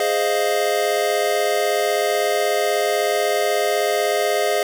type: chord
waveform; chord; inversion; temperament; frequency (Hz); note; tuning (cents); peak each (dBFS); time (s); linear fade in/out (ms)
square; F minor seventh; first; equal; 415.3 / 523.3 / 622.3 / 698.5; Ab4 / C5 / Eb5 / F5; 0 / 0 / 0 / 0; -23 / -26 / -23 / -24; 0-4.63; 2
effects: none